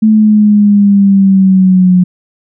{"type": "exponential sweep", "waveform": "sine", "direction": "down", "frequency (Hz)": [218.7, 180], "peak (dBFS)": -3, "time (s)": [0.02, 2.04], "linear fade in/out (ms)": 10, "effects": []}